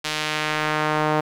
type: tone with band-pass filter sweep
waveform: sawtooth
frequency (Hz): 153.2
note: D#3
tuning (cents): -27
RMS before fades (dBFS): -23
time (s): 0.04-1.21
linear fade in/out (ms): 10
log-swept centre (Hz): 3900 to 810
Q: 0.93
effects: 8-bit